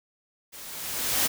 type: noise with level ramp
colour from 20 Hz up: white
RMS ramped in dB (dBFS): -44 to -22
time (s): 0.52-1.28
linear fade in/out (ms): 20
effects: none